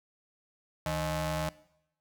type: ring-modulated tone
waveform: sawtooth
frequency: 230 Hz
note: A#3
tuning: 23 cents flat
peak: -23 dBFS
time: 0.86-1.49 s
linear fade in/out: 2 ms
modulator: 389 Hz
effects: noise-tail reverb RT60 0.8 s tail -20 dB re dry